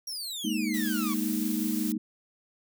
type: exponential sweep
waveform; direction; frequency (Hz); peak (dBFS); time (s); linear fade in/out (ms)
sawtooth; down; 5700 to 1092; -31; 0.07-1.14; 5
type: chord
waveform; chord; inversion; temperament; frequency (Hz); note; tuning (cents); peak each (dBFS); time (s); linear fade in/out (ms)
sine; Ab suspended second; none; equal; 207.7 / 233.1 / 311.1; Ab3 / Bb3 / Eb4; 0 / 0 / 0; -31; 0.44-1.98; 10
type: noise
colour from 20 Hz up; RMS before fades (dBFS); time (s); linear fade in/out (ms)
blue; -37; 0.74-1.92; 0
effects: none